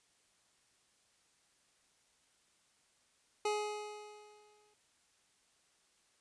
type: tone with exponential decay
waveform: 25% pulse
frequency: 420 Hz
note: G#4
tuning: 19 cents sharp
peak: -27 dBFS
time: 3.45-4.74 s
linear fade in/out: 5 ms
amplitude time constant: 280 ms
effects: white hiss -72 dBFS RMS until 6.2 s + resampled to 22050 Hz